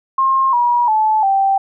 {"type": "tone with pitch steps", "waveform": "sine", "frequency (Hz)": [1067, 961.6, 866.7, 781.1], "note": ["C6", "B5", "A5", "G5"], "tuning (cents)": [34, -46, -26, -6], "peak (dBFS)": -11, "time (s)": [0.18, 1.58], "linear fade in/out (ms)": 5, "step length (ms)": 350, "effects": []}